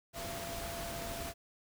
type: tone in noise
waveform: sine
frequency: 679 Hz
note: F5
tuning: 49 cents flat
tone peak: -43 dBFS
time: 0.13-1.34 s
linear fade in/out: 50 ms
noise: pink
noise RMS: -42 dBFS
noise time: 0.13-1.34 s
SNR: -4 dB
effects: none